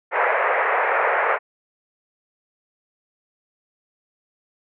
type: band-pass noise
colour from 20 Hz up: pink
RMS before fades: -20 dBFS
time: 0.11-1.39 s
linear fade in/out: 50 ms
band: 470 to 2200 Hz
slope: 48 dB/octave
effects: none